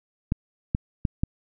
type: clicks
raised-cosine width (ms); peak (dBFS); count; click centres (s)
5; -10; 4; 0.321 / 0.749 / 1.052 / 1.235
effects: none